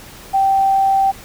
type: tone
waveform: sine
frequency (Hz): 779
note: G5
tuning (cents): -11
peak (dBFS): -11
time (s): 0.33-1.12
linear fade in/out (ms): 20
effects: pink hiss -38 dBFS RMS until 1.24 s